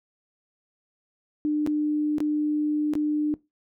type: tone with dropouts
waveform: sine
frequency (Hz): 300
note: D4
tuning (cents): +37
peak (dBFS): -21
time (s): 1.45-3.34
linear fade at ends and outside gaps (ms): 0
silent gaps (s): 1.664-1.673 / 2.183-2.204 / 2.936-2.953
effects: noise-tail reverb RT60 0.2 s tail -20 dB re dry